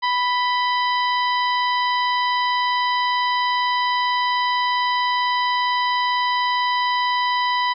harmonic tone with a mistuned harmonic, 987.8 Hz, B5, in tune, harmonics 1 / 2 / 3 / 4 / 5, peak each -19 / -25 / -29 / -31 / -33 dBFS, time 0.02-7.74 s, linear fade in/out 20 ms, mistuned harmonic 3, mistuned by +65 cents, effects none

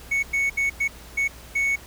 triangle tone bursts at uneven times, 2217 Hz, C#7, in tune, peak -18 dBFS, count 6, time 0.11-0.23 / 0.33-0.5 / 0.57-0.7 / 0.8-0.88 / 1.17-1.28 / 1.55-1.76 s, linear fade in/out 10 ms, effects added 60 Hz sine -45 dBFS peak until 1.86 s + pink hiss -45 dBFS RMS until 1.86 s

